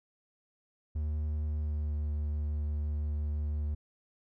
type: tone with pitch glide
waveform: triangle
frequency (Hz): 75.9 to 74.51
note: D#2 to D2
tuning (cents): -42 to +26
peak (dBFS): -28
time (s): 0.95-3.75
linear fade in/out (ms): 10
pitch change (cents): -32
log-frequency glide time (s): 1.41-1.9
effects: none